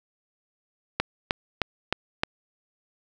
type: click train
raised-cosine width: 0.3 ms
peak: -6 dBFS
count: 5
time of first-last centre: 1-2.235 s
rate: 3.24 Hz
effects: none